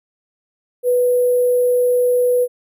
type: tone with sample-and-hold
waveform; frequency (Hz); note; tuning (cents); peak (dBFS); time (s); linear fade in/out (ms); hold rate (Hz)
sine; 493.9; B4; 0; -12; 0.83-2.48; 50; 11025
effects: none